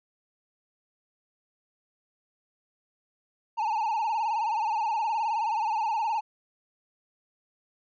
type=tone with vibrato; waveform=triangle; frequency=880 Hz; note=A5; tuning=in tune; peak=-23 dBFS; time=3.57-6.21 s; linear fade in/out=20 ms; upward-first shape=sine; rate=19 Hz; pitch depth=99 cents each way; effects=resampled to 16000 Hz